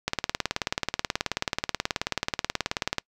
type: click train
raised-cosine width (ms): 0.2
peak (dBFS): -7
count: 55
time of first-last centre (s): 0.08-2.983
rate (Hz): 18.6
effects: noise-tail reverb RT60 0.1 s tail -26 dB re dry